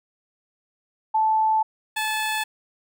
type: tone pair in turn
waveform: sine / 15% pulse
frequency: 875 / 867 Hz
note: A5 / A5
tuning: -10 / -26 cents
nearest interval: unison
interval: 16 cents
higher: first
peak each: -17 dBFS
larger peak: neither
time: 1.14-1.63 / 1.96-2.44 s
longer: first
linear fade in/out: 10 ms
effects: none